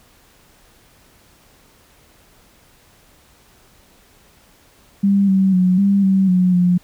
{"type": "tone with pitch steps", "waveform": "sine", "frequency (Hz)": [198.6, 191.6, 182.9, 198.6, 191.9, 182.1, 178.2], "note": ["G3", "G3", "F#3", "G3", "G3", "F#3", "F3"], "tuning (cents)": [23, -39, -20, 23, -37, -27, 35], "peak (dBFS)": -11, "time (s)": [5.03, 6.78], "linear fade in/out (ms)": 10, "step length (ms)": 250, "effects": ["pink hiss -52 dBFS RMS until 6.83 s"]}